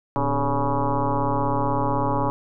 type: tone with frequency modulation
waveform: sine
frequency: 429 Hz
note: A4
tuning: 44 cents flat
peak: -19 dBFS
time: 0.16-2.3 s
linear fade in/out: 0 ms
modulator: 137 Hz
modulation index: 4.9
effects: none